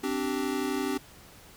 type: chord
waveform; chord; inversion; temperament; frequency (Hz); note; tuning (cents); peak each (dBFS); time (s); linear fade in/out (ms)
square; C suspended second; none; equal with one note detuned; 261.6 / 293.7 / 387.5; C4 / D4 / G4; 0 / 0 / -20; -33; 0.03-0.98; 10
effects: pink hiss -52 dBFS RMS until 1.56 s